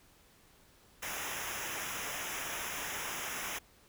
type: noise with comb filter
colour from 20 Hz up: pink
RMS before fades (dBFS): -39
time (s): 1.02-3.59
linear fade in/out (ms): 10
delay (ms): 0.23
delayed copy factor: -0.85
effects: pink hiss -63 dBFS RMS until 3.88 s